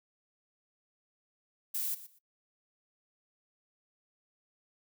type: noise with echo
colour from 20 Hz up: violet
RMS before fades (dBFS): -34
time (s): 1.74-1.95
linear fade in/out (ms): 10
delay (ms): 120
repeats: 2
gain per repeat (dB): -15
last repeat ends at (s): 2.19
effects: noise-tail reverb RT60 0.1 s tail -20 dB re dry